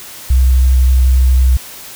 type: tone with vibrato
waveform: sine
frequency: 64 Hz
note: C2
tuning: 38 cents flat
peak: -6 dBFS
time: 0.3-1.57 s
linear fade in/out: 5 ms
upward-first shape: triangle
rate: 12 Hz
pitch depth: 18 cents each way
effects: white hiss -32 dBFS RMS until 1.95 s